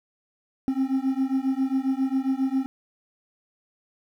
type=beating tone pair; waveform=triangle; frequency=262.2 / 269.6 Hz; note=C4 / C#4; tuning=+4 / -48 cents; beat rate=7.4 Hz; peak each=-23 dBFS; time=0.68-2.66 s; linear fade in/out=0 ms; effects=9-bit